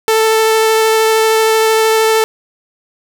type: tone with vibrato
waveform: sawtooth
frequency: 441.8 Hz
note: A4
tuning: 7 cents sharp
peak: -5 dBFS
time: 0.08-2.24 s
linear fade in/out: 0 ms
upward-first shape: sine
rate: 13 Hz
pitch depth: 8 cents each way
effects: none